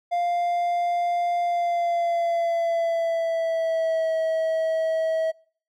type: tone with pitch glide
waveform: triangle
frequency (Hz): 698.5 to 644.2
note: F5 to E5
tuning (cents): 0 to -40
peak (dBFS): -19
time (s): 0.11-5.32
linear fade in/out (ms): 20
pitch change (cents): -140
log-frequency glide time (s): 1.42-4.15
effects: noise-tail reverb RT60 0.5 s tail -25 dB re dry